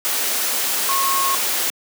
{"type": "tone in noise", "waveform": "sine", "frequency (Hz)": 1088, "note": "C#6", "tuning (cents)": -33, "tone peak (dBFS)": -19, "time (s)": [0.89, 1.35], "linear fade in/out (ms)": 0, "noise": "white", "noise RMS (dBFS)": -21, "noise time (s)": [0.05, 1.7], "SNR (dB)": -1, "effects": ["high-pass 300 Hz 12 dB/octave"]}